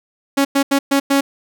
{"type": "tone bursts at uneven times", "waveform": "sawtooth", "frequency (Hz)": 277.2, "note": "C#4", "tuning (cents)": 0, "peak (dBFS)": -8, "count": 5, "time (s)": [[0.37, 0.45], [0.55, 0.63], [0.71, 0.79], [0.91, 1], [1.1, 1.21]], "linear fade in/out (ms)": 10, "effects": []}